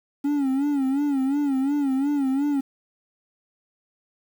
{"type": "tone with vibrato", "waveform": "triangle", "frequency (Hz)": 277.2, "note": "C#4", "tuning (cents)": 0, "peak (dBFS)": -18, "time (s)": [0.24, 2.61], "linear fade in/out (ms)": 10, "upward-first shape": "sine", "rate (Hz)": 2.8, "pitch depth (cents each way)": 97, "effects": ["8-bit"]}